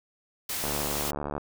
white noise, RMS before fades -32 dBFS, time 0.49-1.11 s, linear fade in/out 5 ms
click train, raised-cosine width 1 ms, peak -18 dBFS, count 55, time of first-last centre 0.64-1.38 s, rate 73 Hz
effects none

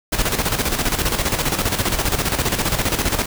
pink noise with tremolo, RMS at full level -18 dBFS, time 0.12-3.26 s, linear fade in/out 10 ms, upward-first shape square, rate 15 Hz, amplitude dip 60%, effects none

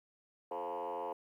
sine tone with frequency modulation, 698.5 Hz, F5, in tune, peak -35 dBFS, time 0.51-1.13 s, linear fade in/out 5 ms, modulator 86.8 Hz, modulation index 3.5, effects tanh soft clip ceiling -34 dBFS + 12-bit

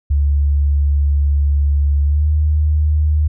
sine tone with pitch glide, 71.6 to 75.86 Hz, D2 to D#2, -43 to -43 cents, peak -11 dBFS, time 0.1-3.28 s, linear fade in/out 10 ms, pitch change +100 cents, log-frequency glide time 2.04-2.27 s, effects none

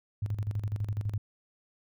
sine tone with tremolo, 103.83 Hz, G#2, in tune, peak -27 dBFS, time 0.22-1.18 s, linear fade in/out 5 ms, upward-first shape square, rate 12 Hz, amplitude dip 70%, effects none

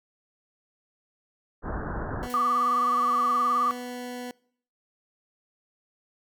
pink low-pass noise, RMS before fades -32 dBFS, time 1.62-2.29 s, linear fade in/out 50 ms, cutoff 1700 Hz, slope 96 dB/octave
20% pulse tone, 246.9 Hz, B3, in tune, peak -29 dBFS, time 2.23-4.31 s, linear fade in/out 0 ms
white noise with exponential decay, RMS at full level -41 dBFS, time 2.3-2.53 s, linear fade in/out 0 ms, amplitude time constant 48 ms
sine tone with vibrato, 1174.7 Hz, D6, in tune, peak -21 dBFS, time 2.34-3.71 s, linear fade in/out 0 ms, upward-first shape sine, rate 19 Hz, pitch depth 77 cents each way
effects noise-tail reverb RT60 0.6 s tail -24 dB re dry

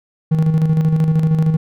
triangle tone with tremolo, 158.5 Hz, D#3, 32 cents sharp, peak -8 dBFS, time 0.31-1.57 s, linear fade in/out 10 ms, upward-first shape square, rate 13 Hz, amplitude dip 45%, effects none

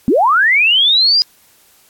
sine linear sweep, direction up, 207.2 to 4965 Hz, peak -8 dBFS, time 0.08-1.22 s, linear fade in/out 0 ms, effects white hiss -50 dBFS RMS until 1.89 s + AAC 64 kbps

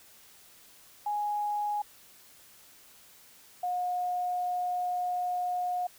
sine tone pair in turn, 830.6 / 719.6 Hz, G#5 / F#5, 0 / -48 cents, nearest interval major second, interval 248 cents, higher first, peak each -28 / -28 dBFS, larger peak neither, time 1.06-1.82 / 3.63-5.87 s, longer second, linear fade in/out 5 ms, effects white hiss -56 dBFS RMS until 5.98 s

